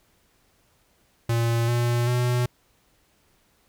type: tone with pitch steps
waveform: square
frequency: 116.54 / 119.75 / 123.04 Hz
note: A#2 / A#2 / B2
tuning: 0 / +47 / -6 cents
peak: -21 dBFS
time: 1.29-2.46 s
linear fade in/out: 5 ms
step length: 390 ms
effects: pink hiss -64 dBFS RMS until 3.68 s